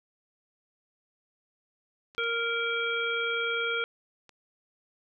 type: clicks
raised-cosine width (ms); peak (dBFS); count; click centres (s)
0.2; -34; 3; 2.149 / 2.238 / 4.293
type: harmonic tone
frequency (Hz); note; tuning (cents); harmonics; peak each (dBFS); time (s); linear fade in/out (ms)
464.9; A#4; -5; 1 / 3 / 5 / 7; -33 / -30 / -33 / -35; 2.18-3.84; 0
effects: none